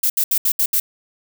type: noise bursts at uneven times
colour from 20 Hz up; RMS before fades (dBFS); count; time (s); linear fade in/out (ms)
violet; -17; 6; 0.03-0.1 / 0.17-0.24 / 0.31-0.38 / 0.45-0.52 / 0.59-0.66 / 0.73-0.8; 5
effects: none